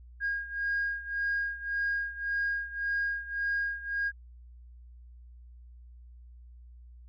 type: beating tone pair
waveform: sine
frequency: 1628 / 1629.8 Hz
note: G#6 / G#6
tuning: -35 / -33 cents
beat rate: 1.8 Hz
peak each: -30 / -33 dBFS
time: 0.2-4.12 s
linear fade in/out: 50 ms
effects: tanh soft clip ceiling -23 dBFS + added 60 Hz sine -48 dBFS peak until 7.08 s